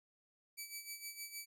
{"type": "tone with tremolo", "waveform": "10% pulse", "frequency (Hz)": 2300, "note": "D7", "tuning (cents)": -37, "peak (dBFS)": -34, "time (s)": [0.57, 1.46], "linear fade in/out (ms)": 20, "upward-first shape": "sine", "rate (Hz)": 6.5, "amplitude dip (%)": 70, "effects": []}